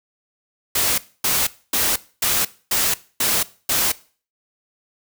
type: noise bursts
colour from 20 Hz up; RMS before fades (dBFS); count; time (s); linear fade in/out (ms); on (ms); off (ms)
white; -19; 7; 0.75-3.92; 5; 230; 260
effects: noise-tail reverb RT60 0.4 s tail -19 dB re dry